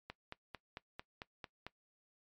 click train, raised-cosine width 0.3 ms, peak -28 dBFS, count 8, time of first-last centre 0.1-1.666 s, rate 4.47 Hz, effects noise-tail reverb RT60 0.1 s tail -19 dB re dry + MP3 96 kbps

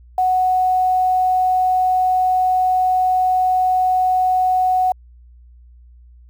sine tone with quantisation, 740 Hz, F#5, in tune, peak -13 dBFS, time 0.18-4.92 s, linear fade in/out 2 ms, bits 7, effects added 60 Hz sine -42 dBFS peak until 6.29 s

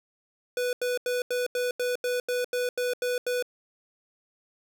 square tone bursts, 493.9 Hz, B4, in tune, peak -26 dBFS, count 12, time 0.57-3.425 s, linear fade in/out 2 ms, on 160 ms, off 85 ms, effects none

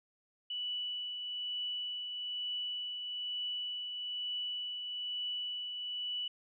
sine tone with tremolo, 2960 Hz, F#7, in tune, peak -34 dBFS, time 0.5-6.28 s, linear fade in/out 5 ms, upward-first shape triangle, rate 1.1 Hz, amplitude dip 40%, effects none

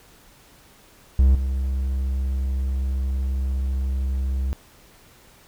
triangle tone with level steps, 66.1 Hz, C2, 18 cents sharp, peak -10 / -19 dBFS, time 1.19-4.53 s, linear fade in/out 0 ms, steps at 1.35 s, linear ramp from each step 2 ms, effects pink hiss -52 dBFS RMS until 5.47 s

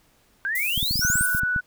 sine exponential sweep, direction up, 1538 to 9540 Hz, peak -23 dBFS, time 0.45-1.26 s, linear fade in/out 0 ms
white high-pass noise, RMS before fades -30 dBFS, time 0.55-1.4 s, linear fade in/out 5 ms, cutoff 12000 Hz, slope 12 dB/octave
clicks, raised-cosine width 5 ms, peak -18 dBFS, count 12, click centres 0.777 / 0.829 / 0.91 / 0.957 / 0.994 / 1.05 / 1.101 / 1.156 / 1.21 / 1.349 / 1.434 / 1.562 s
sine tone, 1480 Hz, F#6, in tune, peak -21 dBFS, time 1.01-1.61 s, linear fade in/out 20 ms
effects pink hiss -61 dBFS RMS until 1.66 s

